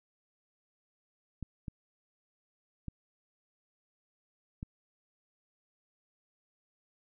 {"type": "clicks", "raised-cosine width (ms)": 5, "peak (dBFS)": -26, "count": 4, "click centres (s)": [1.427, 1.682, 2.883, 4.629], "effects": []}